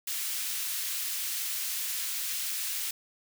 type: high-pass noise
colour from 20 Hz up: white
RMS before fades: -33 dBFS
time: 0.07-2.91 s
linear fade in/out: 5 ms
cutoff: 2000 Hz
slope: 12 dB/octave
effects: none